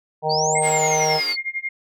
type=harmonic tone; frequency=155.56 Hz; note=D#3; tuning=in tune; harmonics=1 / 3 / 4 / 5 / 6; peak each=-29 / -24 / -25 / -22 / -27 dBFS; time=0.22-1.21 s; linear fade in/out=50 ms
type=exponential two-way sweep; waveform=sine; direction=up then down; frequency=4351 to 8480 to 4351 Hz; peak=-22 dBFS; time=0.29-1.37 s; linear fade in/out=20 ms; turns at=0.6 s
type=tone with tremolo; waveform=sine; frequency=2124 Hz; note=C7; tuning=25 cents sharp; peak=-21 dBFS; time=0.55-1.69 s; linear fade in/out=5 ms; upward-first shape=sine; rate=11 Hz; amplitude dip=95%
type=chord; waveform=5% pulse; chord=Bb minor seventh; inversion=first; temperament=equal with one note detuned; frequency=277.2 / 357.4 / 415.3 / 466.2 Hz; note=Db4 / F4 / Ab4 / Bb4; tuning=0 / +40 / 0 / 0 cents; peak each=-26 dBFS; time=0.61-1.36 s; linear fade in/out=50 ms
effects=none